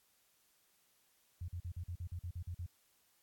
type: tone bursts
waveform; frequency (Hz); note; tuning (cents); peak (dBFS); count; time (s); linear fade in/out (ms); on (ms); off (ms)
sine; 87.31; F2; 0; -39; 11; 1.41-2.663; 5; 73; 45
effects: white hiss -73 dBFS RMS until 3.22 s + AAC 64 kbps